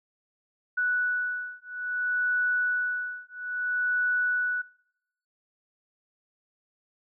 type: beating tone pair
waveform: sine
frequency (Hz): 1478 / 1478.6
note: F#6 / F#6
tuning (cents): -2 / -2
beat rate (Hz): 0.6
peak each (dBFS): -29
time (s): 0.77-4.62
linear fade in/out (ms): 10
effects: noise-tail reverb RT60 0.8 s tail -23 dB re dry